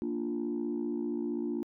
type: chord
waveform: sine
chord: Bb major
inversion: none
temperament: equal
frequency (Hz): 233.1 / 293.7 / 349.2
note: Bb3 / D4 / F4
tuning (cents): 0 / 0 / 0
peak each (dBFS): -34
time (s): 0.02-1.63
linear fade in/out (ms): 0
effects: tanh soft clip ceiling -25 dBFS